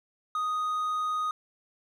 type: tone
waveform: triangle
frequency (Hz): 1244.5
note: D#6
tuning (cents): 0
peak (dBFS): -25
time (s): 0.35-1.31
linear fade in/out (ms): 2
effects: none